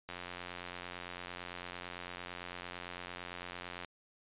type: click train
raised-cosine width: 0.3 ms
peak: -26 dBFS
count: 335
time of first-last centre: 0.09-3.847 s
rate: 88.9 Hz
effects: resampled to 8000 Hz